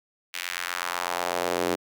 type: tone with high-pass filter sweep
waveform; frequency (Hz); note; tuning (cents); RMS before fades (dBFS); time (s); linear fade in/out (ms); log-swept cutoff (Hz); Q
square; 44; F1; +14; -29; 0.33-1.76; 20; 2400 to 350; 1.5
effects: none